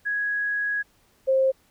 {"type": "tone pair in turn", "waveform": "sine", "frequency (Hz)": [1664, 530.1], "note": ["G#6", "C5"], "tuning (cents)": [3, 23], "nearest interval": "octave + minor sixth", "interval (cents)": 1980, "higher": "first", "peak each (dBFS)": [-23, -17], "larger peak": "second", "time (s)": [[0.05, 0.83], [1.27, 1.52]], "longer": "first", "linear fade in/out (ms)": 20, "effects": ["pink hiss -62 dBFS RMS until 1.7 s"]}